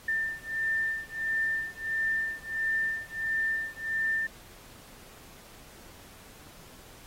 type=beating tone pair; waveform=sine; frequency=1790 / 1791.5 Hz; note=A6 / A6; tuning=+29 / +31 cents; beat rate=1.5 Hz; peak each=-31 dBFS; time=0.08-4.27 s; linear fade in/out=5 ms; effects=pink hiss -52 dBFS RMS until 7.06 s + AAC 48 kbps